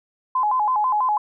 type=tone with vibrato; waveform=sine; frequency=929 Hz; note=A#5; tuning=6 cents flat; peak=-17 dBFS; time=0.35-1.18 s; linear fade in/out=5 ms; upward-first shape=square; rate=6.1 Hz; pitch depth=170 cents each way; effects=none